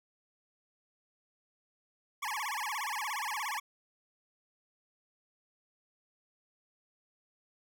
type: tone with vibrato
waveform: 25% pulse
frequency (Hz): 976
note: B5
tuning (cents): -21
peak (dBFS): -30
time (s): 2.22-3.6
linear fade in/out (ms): 10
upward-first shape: sine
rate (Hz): 17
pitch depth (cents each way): 290
effects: none